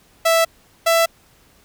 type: tone pair in turn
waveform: sawtooth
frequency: 659.3 / 664.3 Hz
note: E5 / E5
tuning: 0 / +13 cents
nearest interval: unison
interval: 13 cents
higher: second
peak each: -9 dBFS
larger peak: neither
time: 0.25-0.45 / 0.86-1.06 s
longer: neither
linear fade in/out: 10 ms
effects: pink hiss -54 dBFS RMS until 1.64 s